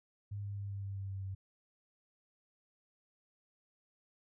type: tone with pitch steps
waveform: sine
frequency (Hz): 101.7 / 100.88 / 100.07 / 99.26 / 98.46 / 97.67 / 96.88 / 96.1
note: G#2 / G#2 / G2 / G2 / G2 / G2 / G2 / G2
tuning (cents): -36 / -50 / +36 / +22 / +8 / -6 / -20 / -34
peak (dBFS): -38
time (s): 0.31-1.35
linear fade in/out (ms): 10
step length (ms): 130
effects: none